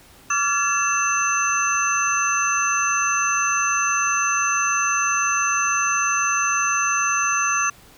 sine tone cluster, 1150 / 1376 / 1715 / 2665 / 6150 Hz, D6 / F6 / A6 / E7 / G8, -37 / -26 / -45 / +18 / -34 cents, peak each -23 / -25 / -28 / -26 / -23 dBFS, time 0.3-7.7 s, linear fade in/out 5 ms, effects pink hiss -49 dBFS RMS until 7.97 s

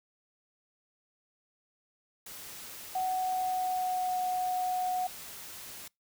white noise, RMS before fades -45 dBFS, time 2.26-5.88 s, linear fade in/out 5 ms
sine tone with pitch glide, 745 to 733.9 Hz, F#5 to F#5, +12 to -14 cents, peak -28 dBFS, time 2.95-5.07 s, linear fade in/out 5 ms, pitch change -26 cents, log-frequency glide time 3.07-4.16 s
effects noise-tail reverb RT60 0.2 s tail -26 dB re dry

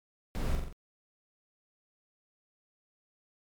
brown noise with echo, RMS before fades -32 dBFS, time 0.35-0.55 s, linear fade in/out 0 ms, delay 44 ms, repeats 4, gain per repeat -4 dB, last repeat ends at 0.726 s, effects MP3 96 kbps

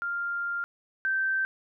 sine tone pair in turn, 1396.9 / 1555 Hz, F6 / G6, 0 / -14 cents, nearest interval major second, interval 186 cents, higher second, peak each -28 / -24 dBFS, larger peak second, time 0.02-0.64 / 1.05-1.45 s, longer first, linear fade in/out 0 ms, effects none

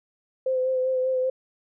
sine tone with vibrato, 516 Hz, C5, 24 cents flat, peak -21 dBFS, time 0.46-1.3 s, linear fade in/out 5 ms, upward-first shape sine, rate 5.1 Hz, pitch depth 22 cents each way, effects none

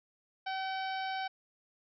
harmonic tone, 764 Hz, G5, 45 cents flat, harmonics 1 / 2 / 3 / 4 / 5 / 6 / 7, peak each -35 / -41 / -45 / -47 / -49 / -51 / -52 dBFS, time 0.46-1.28 s, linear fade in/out 10 ms, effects none

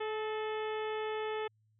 harmonic tone with a mistuned harmonic, 431.7 Hz, A4, 33 cents flat, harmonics 1 / 2 / 3 / 4 / 5 / 6 / 7 / 8, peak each -35 / -41 / -45 / -47 / -49 / -51 / -52 / -53 dBFS, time 0-1.48 s, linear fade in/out 10 ms, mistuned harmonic 4, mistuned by +39 cents, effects added 108 Hz sine -68 dBFS peak until 1.79 s

